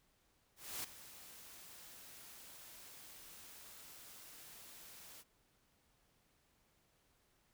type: noise with ADSR envelope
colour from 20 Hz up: white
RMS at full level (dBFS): -42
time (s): 0.56-5.24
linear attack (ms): 280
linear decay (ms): 7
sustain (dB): -14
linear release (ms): 42
effects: pink hiss -75 dBFS RMS until 7.53 s